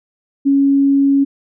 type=tone; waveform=sine; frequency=277.2 Hz; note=C#4; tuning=in tune; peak=-9 dBFS; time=0.45-1.25 s; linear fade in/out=20 ms; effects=none